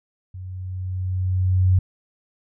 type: tone with level ramp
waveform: sine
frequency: 92.5 Hz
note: F#2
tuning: in tune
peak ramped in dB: -32 to -12 dBFS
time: 0.34-1.79 s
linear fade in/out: 5 ms
effects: none